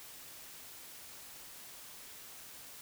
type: silence
effects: white hiss -51 dBFS RMS until 2.81 s